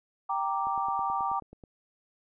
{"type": "chord", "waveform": "sine", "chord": "G minor", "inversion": "none", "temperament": "equal", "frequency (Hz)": [784, 932.3, 1174.7], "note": ["G5", "Bb5", "D6"], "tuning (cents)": [0, 0, 0], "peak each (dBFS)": [-31, -32, -31], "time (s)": [0.29, 1.4], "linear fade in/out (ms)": 10}
{"type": "click train", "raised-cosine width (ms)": 2, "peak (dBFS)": -34, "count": 10, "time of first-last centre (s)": [0.67, 1.638], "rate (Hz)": 9.3}
{"effects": []}